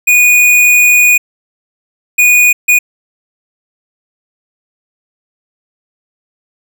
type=tone bursts at uneven times; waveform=square; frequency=2462 Hz; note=D#7; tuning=19 cents flat; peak=-5 dBFS; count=3; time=0.07-1.18 / 2.18-2.53 / 2.68-2.79 s; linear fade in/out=10 ms; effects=none